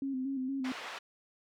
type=tone with vibrato; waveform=sine; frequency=265.6 Hz; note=C4; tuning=26 cents sharp; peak=-32 dBFS; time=0.02-0.72 s; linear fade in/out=2 ms; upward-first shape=square; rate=4.3 Hz; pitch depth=47 cents each way
type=band-pass noise; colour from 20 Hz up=pink; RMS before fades=-43 dBFS; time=0.64-0.99 s; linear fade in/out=10 ms; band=820 to 3300 Hz; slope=12 dB/octave
effects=none